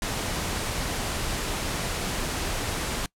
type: noise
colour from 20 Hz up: pink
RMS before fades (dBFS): -29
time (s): 0.02-3.06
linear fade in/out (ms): 2
effects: noise-tail reverb RT60 0.1 s tail -23 dB re dry + low-pass 11000 Hz 12 dB/octave